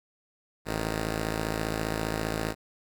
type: tone pair together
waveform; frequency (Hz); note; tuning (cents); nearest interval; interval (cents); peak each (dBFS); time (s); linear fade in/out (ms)
5% pulse; 55 / 155.56; A1 / D#3; 0 / 0; octave + tritone; 1800; -18 / -24; 0.65-2.55; 50
effects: none